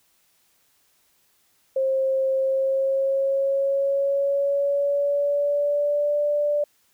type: tone with pitch glide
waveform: sine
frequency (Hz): 532 to 586.9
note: C5 to D5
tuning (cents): +29 to -1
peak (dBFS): -19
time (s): 1.76-6.64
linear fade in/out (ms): 5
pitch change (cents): +170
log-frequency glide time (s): 2.37-6.17
effects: white hiss -64 dBFS RMS until 6.93 s